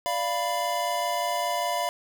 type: chord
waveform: square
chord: B diminished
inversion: first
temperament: equal with one note detuned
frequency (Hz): 587.3 / 692.4 / 987.8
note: D5 / F5 / B5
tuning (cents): 0 / -15 / 0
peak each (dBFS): -33 / -29 / -30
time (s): 0.06-1.89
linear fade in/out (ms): 0
effects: none